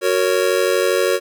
square chord, F# major, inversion none, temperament just, 370 / 462.5 / 555 Hz, F#4 / A#4 / C#5, 0 / -14 / +2 cents, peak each -20 dBFS, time 0.01-1.2 s, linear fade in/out 50 ms, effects none

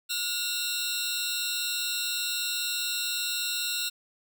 sawtooth tone cluster, 1435 / 2731 / 3692 / 3912 / 4161 Hz, F6 / F7 / A#7 / B7 / C8, +47 / -39 / -17 / -17 / -10 cents, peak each -36 / -31 / -32 / -31 / -31 dBFS, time 0.09-3.9 s, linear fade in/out 20 ms, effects none

